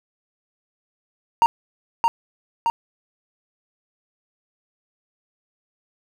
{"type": "tone with echo", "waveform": "triangle", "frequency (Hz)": 927, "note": "A#5", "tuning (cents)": -10, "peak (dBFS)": -9, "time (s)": [1.42, 1.46], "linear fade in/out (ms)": 0, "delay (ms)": 620, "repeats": 2, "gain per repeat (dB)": -3, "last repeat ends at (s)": 2.7, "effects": []}